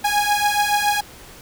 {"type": "beating tone pair", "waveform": "sawtooth", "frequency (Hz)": [823, 830.1], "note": ["G#5", "G#5"], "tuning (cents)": [-16, -1], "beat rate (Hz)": 7.1, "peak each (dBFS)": -16, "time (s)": [0.04, 1.01], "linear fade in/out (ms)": 10, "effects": ["pink hiss -42 dBFS RMS until 1.41 s"]}